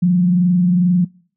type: tone with frequency modulation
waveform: sine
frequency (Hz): 178.3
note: F3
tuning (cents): +36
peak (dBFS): -10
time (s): 0.02-1.05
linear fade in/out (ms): 10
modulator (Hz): 22.4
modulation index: 0.32
effects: noise-tail reverb RT60 0.5 s tail -24 dB re dry